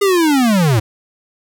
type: linear sweep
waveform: square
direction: down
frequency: 411.8 to 101 Hz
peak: -11 dBFS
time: 0.01-0.8 s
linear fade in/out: 10 ms
effects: none